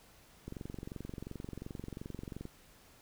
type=click train; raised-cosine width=3 ms; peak=-29 dBFS; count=46; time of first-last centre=0.48-2.454 s; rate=22.8 Hz; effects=pink hiss -61 dBFS RMS until 3.01 s